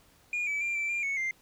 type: tone with pitch steps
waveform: sine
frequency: 2431 / 2300 / 2380 / 2334 / 2391 / 2211 / 2094 Hz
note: D#7 / D7 / D7 / D7 / D7 / C#7 / C7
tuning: -41 / -37 / +22 / -11 / +30 / -5 / +1 cents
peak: -26 dBFS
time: 0.33-1.31 s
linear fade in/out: 2 ms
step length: 140 ms
effects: tanh soft clip ceiling -27 dBFS + pink hiss -62 dBFS RMS until 1.41 s